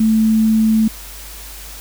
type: tone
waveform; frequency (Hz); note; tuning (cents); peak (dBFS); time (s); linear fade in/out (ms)
sine; 220; A3; 0; -10; 0-0.88; 5
effects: added 50 Hz sine -35 dBFS peak until 1.8 s + white hiss -35 dBFS RMS until 1.8 s